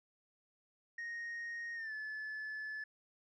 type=tone with pitch glide; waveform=sine; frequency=1864.7 to 1729.8 Hz; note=A#6 to A6; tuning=0 to -30 cents; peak=-38 dBFS; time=0.98-2.84 s; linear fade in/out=5 ms; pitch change=-130 cents; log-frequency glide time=1.75-1.93 s; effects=tanh soft clip ceiling -39 dBFS